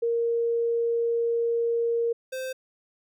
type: tone pair in turn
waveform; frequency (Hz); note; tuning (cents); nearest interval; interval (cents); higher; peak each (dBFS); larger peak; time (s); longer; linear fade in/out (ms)
sine / square; 466.2 / 520; A#4 / C5; 0 / -11; major second; 189; second; -22 / -31; first; 0.02-2.13 / 2.32-2.53; first; 10
effects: none